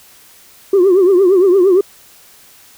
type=tone with vibrato; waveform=sine; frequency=374.2 Hz; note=F#4; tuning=20 cents sharp; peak=-5 dBFS; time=0.73-1.81 s; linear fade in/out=5 ms; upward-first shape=triangle; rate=8.7 Hz; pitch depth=150 cents each way; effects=tanh soft clip ceiling -4 dBFS + white hiss -44 dBFS RMS until 2.77 s